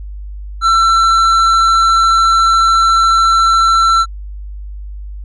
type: tone with tanh clipping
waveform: sine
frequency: 1343 Hz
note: E6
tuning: 32 cents sharp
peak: -9 dBFS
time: 0.61-4.06 s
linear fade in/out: 50 ms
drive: 10 dB
effects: added 50 Hz sine -24 dBFS peak until 5.24 s + resampled to 22050 Hz